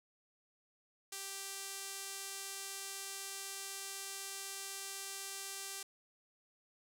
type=tone with band-pass filter; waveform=sawtooth; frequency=392 Hz; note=G4; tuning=in tune; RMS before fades=-45 dBFS; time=1.12-5.83 s; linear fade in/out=5 ms; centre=8600 Hz; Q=0.96; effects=none